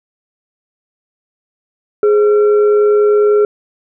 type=tone with frequency modulation; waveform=sine; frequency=417 Hz; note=G#4; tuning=7 cents sharp; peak=-7 dBFS; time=2.03-3.45 s; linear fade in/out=2 ms; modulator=944 Hz; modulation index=0.3; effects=none